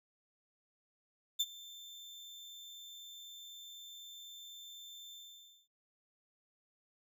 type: tone with ADSR envelope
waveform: 35% pulse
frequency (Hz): 3556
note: A7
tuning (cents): +18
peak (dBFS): -26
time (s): 1.39-5.68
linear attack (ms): 15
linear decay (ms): 43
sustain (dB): -21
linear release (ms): 550
effects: none